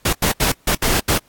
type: noise bursts at uneven times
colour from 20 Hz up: pink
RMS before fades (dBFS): -17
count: 6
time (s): 0.05-0.13 / 0.22-0.32 / 0.4-0.52 / 0.67-0.75 / 0.82-1 / 1.08-1.18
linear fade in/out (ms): 5
effects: pink hiss -55 dBFS RMS until 1.28 s + AAC 64 kbps